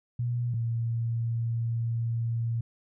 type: tone pair in turn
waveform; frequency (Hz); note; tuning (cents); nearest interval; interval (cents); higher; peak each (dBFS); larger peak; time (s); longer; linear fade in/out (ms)
sine; 120.6 / 115.84; B2 / A#2; -41 / -10; minor second; 69; first; -26; neither; 0.19-0.54 / 0.54-2.61; second; 5
effects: none